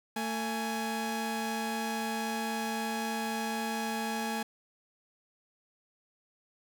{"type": "tone pair together", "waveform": "sawtooth", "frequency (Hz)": [224.6, 834.6], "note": ["A3", "G#5"], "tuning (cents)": [36, 8], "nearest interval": "octave + major seventh", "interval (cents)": 2272, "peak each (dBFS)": [-30, -31], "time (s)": [0.16, 4.43], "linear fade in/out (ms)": 5, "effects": []}